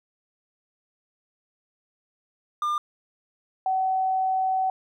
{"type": "tone pair in turn", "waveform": ["triangle", "sine"], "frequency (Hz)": [1201, 756.6], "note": ["D6", "F#5"], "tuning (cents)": [38, 38], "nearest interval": "minor sixth", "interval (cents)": 800, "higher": "first", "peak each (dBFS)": -21, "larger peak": "neither", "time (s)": [[2.62, 2.78], [3.66, 4.7]], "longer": "second", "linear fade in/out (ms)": 2, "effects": []}